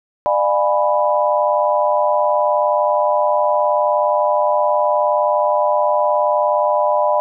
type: chord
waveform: sine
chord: D diminished seventh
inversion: none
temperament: equal with one note detuned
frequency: 599.3 / 698.5 / 830.6 / 987.8 Hz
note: D5 / F5 / Ab5 / Cb6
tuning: +35 / 0 / 0 / 0 cents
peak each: -16 / -22 / -21 / -18 dBFS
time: 0.26-7.2 s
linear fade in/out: 0 ms
effects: none